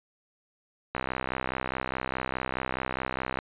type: click train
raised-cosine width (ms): 0.5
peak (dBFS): -14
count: 159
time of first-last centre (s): 0.95-3.388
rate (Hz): 64.8
effects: resampled to 8000 Hz